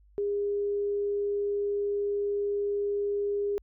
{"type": "tone", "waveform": "sine", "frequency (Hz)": 406.7, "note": "G#4", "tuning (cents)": -36, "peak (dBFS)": -26, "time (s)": [0.18, 3.58], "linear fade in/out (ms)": 0, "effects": ["added 50 Hz sine -56 dBFS peak until 3.62 s"]}